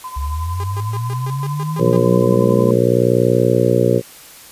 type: tone with tremolo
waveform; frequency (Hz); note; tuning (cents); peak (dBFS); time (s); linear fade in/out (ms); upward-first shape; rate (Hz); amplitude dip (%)
sine; 1019; C6; -46; -24; 0.04-2.71; 2; triangle; 11; 75
type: linear sweep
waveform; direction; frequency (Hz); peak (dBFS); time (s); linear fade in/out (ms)
sine; up; 66.2 to 217.9; -19; 0.16-2.76; 10
type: tone bursts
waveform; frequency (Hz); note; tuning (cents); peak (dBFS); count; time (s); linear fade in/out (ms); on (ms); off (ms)
sawtooth; 404.1; G#4; -47; -25; 9; 0.6-1.964; 0; 36; 130
type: harmonic tone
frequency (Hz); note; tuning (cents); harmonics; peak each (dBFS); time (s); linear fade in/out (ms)
60.5; B1; -35; 2 / 3 / 4 / 5 / 6 / 7 / 8 / 9; -18 / -21 / -22 / -24 / -19 / -19 / -18 / -20; 1.78-4.02; 50
effects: white hiss -40 dBFS RMS until 4.51 s + resampled to 32000 Hz